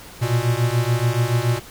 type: beating tone pair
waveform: square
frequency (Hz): 116.3 / 123.3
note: A#2 / B2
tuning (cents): -4 / -2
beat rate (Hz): 7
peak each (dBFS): -21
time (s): 0.21-1.6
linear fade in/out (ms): 20
effects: pink hiss -41 dBFS RMS until 1.7 s